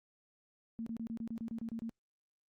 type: tone bursts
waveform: sine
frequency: 227.8 Hz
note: A#3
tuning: 40 cents flat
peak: -37 dBFS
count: 11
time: 0.79-1.894 s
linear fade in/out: 0 ms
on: 74 ms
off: 29 ms
effects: Opus 48 kbps